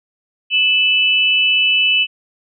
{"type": "tone pair together", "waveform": "sine", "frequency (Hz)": [2618, 2981], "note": ["E7", "F#7"], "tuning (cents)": [-13, 12], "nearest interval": "major second", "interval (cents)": 225, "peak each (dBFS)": -14, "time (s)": [0.5, 2.07], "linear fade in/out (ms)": 50, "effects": []}